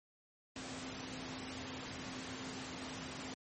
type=tone in noise; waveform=sine; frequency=259.9 Hz; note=C4; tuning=11 cents flat; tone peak=-48 dBFS; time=0.56-3.34 s; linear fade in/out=2 ms; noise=pink; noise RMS=-45 dBFS; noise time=0.56-3.34 s; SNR=-6 dB; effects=high-pass 100 Hz 12 dB/octave + MP3 32 kbps